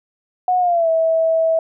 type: tone with pitch glide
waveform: sine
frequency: 730 to 650.4 Hz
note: F#5 to E5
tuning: -24 to -23 cents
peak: -13 dBFS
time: 0.48-1.59 s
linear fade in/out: 2 ms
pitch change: -199 cents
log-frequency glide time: 0.59-0.89 s
effects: none